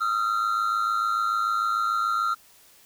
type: tone pair together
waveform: triangle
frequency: 1257.2 / 1364 Hz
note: D#6 / F6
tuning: +18 / -41 cents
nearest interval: minor second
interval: 141 cents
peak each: -25 / -22 dBFS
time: 0-2.35 s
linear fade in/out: 20 ms
effects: white hiss -55 dBFS RMS until 2.85 s